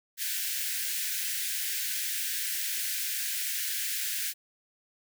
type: high-pass noise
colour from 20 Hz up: white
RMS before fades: -32 dBFS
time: 0.17-4.34 s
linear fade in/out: 50 ms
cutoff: 1500 Hz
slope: 96 dB/octave
effects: none